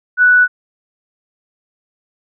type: tone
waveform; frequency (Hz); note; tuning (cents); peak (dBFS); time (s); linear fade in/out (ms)
sine; 1480; F#6; 0; -6; 0.17-0.48; 50
effects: none